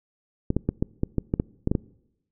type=clicks; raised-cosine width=3 ms; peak=-9 dBFS; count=11; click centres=0.504 / 0.566 / 0.69 / 0.825 / 1.034 / 1.183 / 1.339 / 1.399 / 1.674 / 1.715 / 1.752 s; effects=noise-tail reverb RT60 0.9 s tail -24 dB re dry